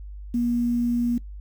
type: tone with quantisation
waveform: sine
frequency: 239.1 Hz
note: A#3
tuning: 44 cents sharp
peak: -20 dBFS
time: 0.34-1.18 s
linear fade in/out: 5 ms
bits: 8
effects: noise-tail reverb RT60 0.1 s tail -19 dB re dry + added 50 Hz sine -35 dBFS peak until 1.4 s